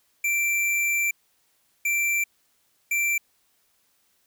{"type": "tone bursts at uneven times", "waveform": "square", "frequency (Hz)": 2349, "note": "D7", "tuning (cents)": 0, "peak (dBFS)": -22, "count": 3, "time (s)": [[0.24, 1.11], [1.85, 2.24], [2.91, 3.18]], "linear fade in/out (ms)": 5, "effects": ["white hiss -67 dBFS RMS until 4.26 s"]}